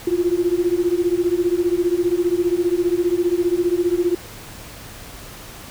sine beating tone pair, 342.9 / 357.9 Hz, F4 / F4, -32 / +42 cents, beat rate 15 Hz, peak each -19 dBFS, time 0.07-4.15 s, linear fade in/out 5 ms, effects added 110 Hz sine -46 dBFS peak until 5.7 s + pink hiss -38 dBFS RMS until 5.7 s

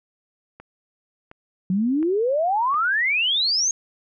click train, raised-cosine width 0.5 ms, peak -26 dBFS, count 4, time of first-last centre 0.6-2.743 s, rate 1.4 Hz
sine exponential sweep, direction up, 178.7 to 6645 Hz, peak -18 dBFS, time 1.7-3.71 s, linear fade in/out 2 ms
effects none

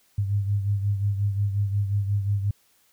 sine beating tone pair, 100.3 / 105.9 Hz, G2 / G#2, +40 / +34 cents, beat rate 5.6 Hz, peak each -22 / -30 dBFS, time 0.18-2.51 s, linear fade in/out 5 ms, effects white hiss -63 dBFS RMS until 2.92 s

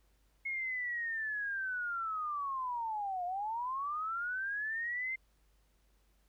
sine linear two-way sweep, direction down then up, 2172 to 698.5 to 2104 Hz, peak -34 dBFS, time 0.45-5.16 s, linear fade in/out 10 ms, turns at 3.25 s, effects added 50 Hz sine -68 dBFS peak until 6.28 s + pink hiss -75 dBFS RMS until 6.28 s

